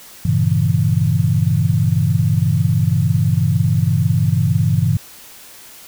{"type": "chord", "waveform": "sine", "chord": "G diminished seventh", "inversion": "none", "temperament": "equal with one note detuned", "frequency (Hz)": [98.68, 116.54, 138.59, 164.81], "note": ["G2", "Bb2", "Db3", "Fb3"], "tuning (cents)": [12, 0, 0, 0], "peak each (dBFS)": -18, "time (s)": [0.25, 4.97], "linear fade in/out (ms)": 5, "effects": ["white hiss -40 dBFS RMS until 5.87 s"]}